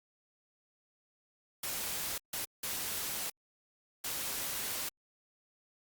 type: noise bursts at uneven times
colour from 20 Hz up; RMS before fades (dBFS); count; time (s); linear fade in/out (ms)
white; -37; 4; 1.63-2.18 / 2.33-2.45 / 2.63-3.3 / 4.04-4.89; 5
effects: Opus 48 kbps